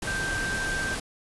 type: tone in noise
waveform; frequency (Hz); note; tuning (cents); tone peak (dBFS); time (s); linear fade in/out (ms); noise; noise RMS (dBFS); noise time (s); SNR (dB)
sine; 1568; G6; 0; -28; 0.07-0.95; 5; pink; -32; 0.02-1; +1
effects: resampled to 24000 Hz